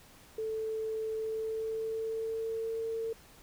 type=tone with pitch glide; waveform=sine; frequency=440 to 451.6 Hz; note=A4 to A4; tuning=0 to +45 cents; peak=-32 dBFS; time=0.38-3.13 s; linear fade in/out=5 ms; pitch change=+45 cents; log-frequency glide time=1.17-2.81 s; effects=pink hiss -57 dBFS RMS until 3.42 s